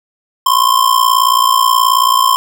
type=ring-modulated tone; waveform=square; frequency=1052 Hz; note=C6; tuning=9 cents sharp; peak=-6 dBFS; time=0.46-2.36 s; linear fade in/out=0 ms; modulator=29.3 Hz; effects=none